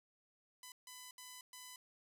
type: tone bursts at uneven times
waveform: 5% pulse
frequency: 1003 Hz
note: B5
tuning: 26 cents sharp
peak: -39 dBFS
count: 4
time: 0.63-0.72 / 0.87-1.11 / 1.18-1.41 / 1.53-1.76 s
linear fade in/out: 2 ms
effects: none